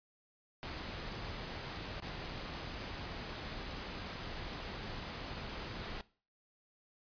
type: noise with dropouts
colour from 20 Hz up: pink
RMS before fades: -43 dBFS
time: 0.63-6.01 s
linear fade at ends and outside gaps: 0 ms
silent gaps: 2.001-2.023 s
effects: noise-tail reverb RT60 0.4 s tail -20 dB re dry + resampled to 11025 Hz

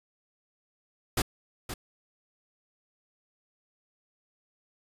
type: noise with echo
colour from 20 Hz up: pink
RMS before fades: -26 dBFS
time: 1.17-1.22 s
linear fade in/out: 5 ms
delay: 520 ms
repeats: 1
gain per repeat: -10 dB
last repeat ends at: 1.74 s
effects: resampled to 32000 Hz

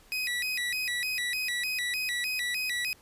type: tone with vibrato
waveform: 30% pulse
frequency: 2214 Hz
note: C#7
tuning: 3 cents flat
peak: -26 dBFS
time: 0.12-2.93 s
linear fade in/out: 0 ms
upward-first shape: square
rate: 3.3 Hz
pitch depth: 220 cents each way
effects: pink hiss -58 dBFS RMS until 3.01 s + resampled to 32000 Hz

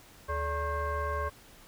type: tone with frequency modulation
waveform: sine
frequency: 578 Hz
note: D5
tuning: 28 cents flat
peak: -29 dBFS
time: 0.28-1.3 s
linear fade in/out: 20 ms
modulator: 503 Hz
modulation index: 1.7
effects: pink hiss -55 dBFS RMS until 1.67 s

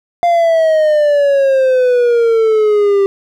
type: exponential sweep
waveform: triangle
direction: down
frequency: 698.5 to 392 Hz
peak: -6 dBFS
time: 0.23-3.06 s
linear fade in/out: 0 ms
effects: none

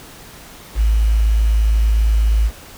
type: tone with quantisation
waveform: sine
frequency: 54.2 Hz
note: A1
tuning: 25 cents flat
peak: -11 dBFS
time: 0.75-2.51 s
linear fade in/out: 50 ms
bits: 6
effects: pink hiss -39 dBFS RMS until 2.77 s

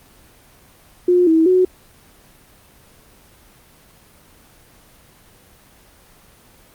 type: tone with pitch steps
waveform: sine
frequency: 357.3 / 322.9 / 368.1 Hz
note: F4 / E4 / F#4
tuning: +40 / -36 / -9 cents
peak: -10 dBFS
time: 1.08-1.65 s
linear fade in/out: 5 ms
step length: 190 ms
effects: pink hiss -49 dBFS RMS until 6.74 s + Opus 24 kbps

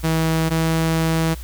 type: tone pair in turn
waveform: sawtooth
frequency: 161.4 / 162.33 Hz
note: E3 / E3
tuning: -36 / -26 cents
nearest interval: unison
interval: 10 cents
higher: second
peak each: -13 dBFS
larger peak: neither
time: 0.03-0.5 / 0.5-1.35 s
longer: second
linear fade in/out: 20 ms
effects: added 60 Hz sine -30 dBFS peak until 1.43 s + white hiss -43 dBFS RMS until 1.43 s

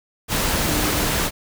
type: tone in noise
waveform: sine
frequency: 303 Hz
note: D#4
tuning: 46 cents flat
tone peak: -27 dBFS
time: 0.64-1.08 s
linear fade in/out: 50 ms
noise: pink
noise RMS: -21 dBFS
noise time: 0.28-1.31 s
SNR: -9 dB
effects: none

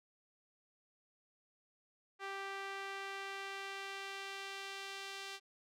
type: tone with band-pass filter sweep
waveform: sawtooth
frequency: 392 Hz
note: G4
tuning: in tune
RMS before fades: -45 dBFS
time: 2.19-5.4 s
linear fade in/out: 50 ms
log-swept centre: 1600 to 3600 Hz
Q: 0.95
effects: none

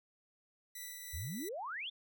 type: tone with tremolo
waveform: 5% pulse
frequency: 1974 Hz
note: B6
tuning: 1 cent flat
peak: -33 dBFS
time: 0.75-1.49 s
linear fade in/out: 5 ms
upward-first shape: triangle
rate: 3.1 Hz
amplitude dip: 30%
type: exponential sweep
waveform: sine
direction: up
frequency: 65.41 to 3632 Hz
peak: -39 dBFS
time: 1.13-1.9 s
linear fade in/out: 10 ms
effects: none

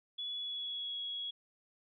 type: tone with pitch glide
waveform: sine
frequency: 3407 to 3335 Hz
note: G#7 to G#7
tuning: +44 to +7 cents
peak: -37 dBFS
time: 0.18-1.31 s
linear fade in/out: 10 ms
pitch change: -37 cents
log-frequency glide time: 0.32-0.98 s
effects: none

